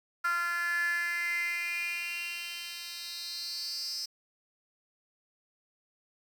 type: tone with high-pass filter sweep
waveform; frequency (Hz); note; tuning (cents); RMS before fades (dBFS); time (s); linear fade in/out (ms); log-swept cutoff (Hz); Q
10% pulse; 345; F4; -21; -34; 0.24-4.06; 10; 1400 to 5200; 8
effects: 9-bit